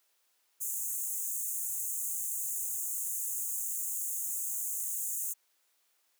pink high-pass noise, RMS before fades -35 dBFS, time 0.6-5.34 s, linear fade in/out 20 ms, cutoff 6500 Hz, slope 96 dB/octave, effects white hiss -73 dBFS RMS until 6.19 s + high-pass 400 Hz 12 dB/octave

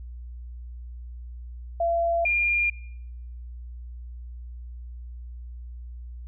sine tone pair in turn, 678 / 2406 Hz, E5 / D7, +49 / +41 cents, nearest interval octave + minor seventh, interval 2192 cents, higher second, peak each -21 / -20 dBFS, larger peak second, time 1.8-2.25 / 2.25-2.7 s, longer neither, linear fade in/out 5 ms, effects noise-tail reverb RT60 0.9 s tail -23 dB re dry + added 60 Hz sine -36 dBFS peak until 6.27 s

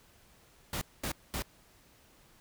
pink noise bursts, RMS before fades -35 dBFS, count 3, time 0.73-1.422 s, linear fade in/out 2 ms, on 84 ms, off 220 ms, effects pink hiss -62 dBFS RMS until 2.4 s

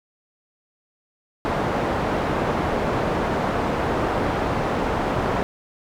white low-pass noise, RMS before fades -23 dBFS, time 1.45-5.43 s, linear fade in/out 0 ms, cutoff 840 Hz, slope 12 dB/octave, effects none

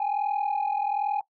sine tone pair together, 800.8 / 842 Hz, G5 / G#5, +37 / +24 cents, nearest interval minor second, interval 87 cents, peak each -25 dBFS, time 0-1.21 s, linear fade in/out 5 ms, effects noise-tail reverb RT60 0.1 s tail -20 dB re dry + tanh soft clip ceiling -21 dBFS

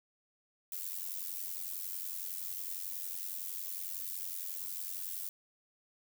violet noise with amplitude modulation, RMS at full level -37 dBFS, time 0.72-5.29 s, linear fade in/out 2 ms, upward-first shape sine, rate 90.9 Hz, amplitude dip 75%, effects none

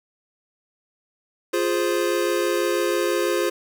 square chord, F minor, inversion none, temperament equal, 349.2 / 415.3 / 523.3 Hz, F4 / Ab4 / C5, 0 / 0 / 0 cents, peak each -24 / -26 / -26 dBFS, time 1.53-3.5 s, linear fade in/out 10 ms, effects 8-bit

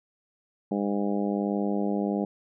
harmonic tone, 101.4 Hz, G#2, 41 cents flat, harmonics 2 / 3 / 4 / 5 / 6 / 7 / 8, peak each -27 / -31 / -33 / -35 / -37 / -38 / -39 dBFS, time 0.71-2.25 s, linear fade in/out 5 ms, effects none

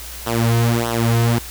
sawtooth tone with flanger, 116.54 Hz, A#2, in tune, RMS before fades -17 dBFS, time 0.26-1.39 s, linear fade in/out 10 ms, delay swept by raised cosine 0.42 to 3.62 ms, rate 1.6 Hz, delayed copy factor -0.95, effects added 60 Hz sine -35 dBFS peak until 1.5 s + white hiss -34 dBFS RMS until 1.5 s

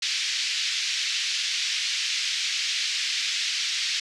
white band-pass noise, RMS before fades -27 dBFS, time 0.02-4 s, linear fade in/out 5 ms, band 2100 to 5500 Hz, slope 24 dB/octave, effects low-pass 9000 Hz 12 dB/octave

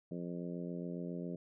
harmonic tone, 87.31 Hz, F2, in tune, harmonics 2 / 3 / 4 / 5 / 6 / 7, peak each -41 / -45 / -47 / -49 / -51 / -52 dBFS, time 0.11-1.36 s, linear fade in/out 5 ms, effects none

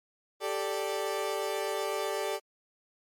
30% pulse chord, G suspended second, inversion none, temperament equal, 392 / 440 / 587.3 Hz, G4 / A4 / D5, 0 / 0 / 0 cents, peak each -32 dBFS, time 0.4-2.4 s, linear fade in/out 50 ms, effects MP3 64 kbps

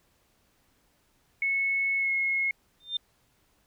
sine tone with pitch glide, 2198 to 2168 Hz, C#7 to C#7, -15 to -39 cents, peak -24 dBFS, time 1.42-2.51 s, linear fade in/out 2 ms, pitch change -24 cents, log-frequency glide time 1.97-2.11 s
sine tone with exponential growth, 3600 Hz, A7, 39 cents sharp, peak -23 dBFS, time 2.8-2.97 s, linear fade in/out 5 ms, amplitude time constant 36 ms
effects pink hiss -68 dBFS RMS until 3.66 s

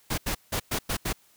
pink noise bursts at uneven times, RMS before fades -28 dBFS, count 6, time 0.1-0.18 / 0.26-0.35 / 0.52-0.6 / 0.71-0.79 / 0.89-0.97 / 1.05-1.13 s, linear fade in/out 10 ms, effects white hiss -61 dBFS RMS until 1.36 s

